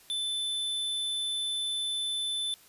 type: tone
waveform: square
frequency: 3520 Hz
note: A7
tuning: in tune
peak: -30 dBFS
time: 0.1-2.54 s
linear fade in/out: 0 ms
effects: white hiss -57 dBFS RMS until 2.68 s + resampled to 32000 Hz